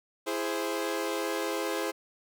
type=chord; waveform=sawtooth; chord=E augmented; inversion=none; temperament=equal with one note detuned; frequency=332.7 / 415.3 / 523.3 Hz; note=E4 / G#4 / B#4; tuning=+16 / 0 / 0 cents; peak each=-30 dBFS; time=0.26-1.92 s; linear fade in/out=20 ms; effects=none